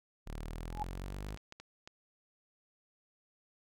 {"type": "exponential sweep", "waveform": "sawtooth", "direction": "up", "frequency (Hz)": [36.87, 51.91], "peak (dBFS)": -36, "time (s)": [0.26, 1.37], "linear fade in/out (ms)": 20}
{"type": "tone with exponential growth", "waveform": "sine", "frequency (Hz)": 843, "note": "G#5", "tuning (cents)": 26, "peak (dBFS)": -30, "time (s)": [0.7, 0.83], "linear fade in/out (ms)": 5, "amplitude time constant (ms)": 27}
{"type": "clicks", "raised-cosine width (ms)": 0.2, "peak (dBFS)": -31, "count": 5, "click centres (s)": [1.29, 1.374, 1.524, 1.6, 1.875]}
{"effects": []}